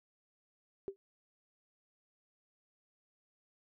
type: tone with exponential decay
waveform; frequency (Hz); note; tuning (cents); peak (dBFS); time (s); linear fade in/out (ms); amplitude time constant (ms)
sine; 392.3; G4; +1; -32; 0.88-0.96; 0; 17
effects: none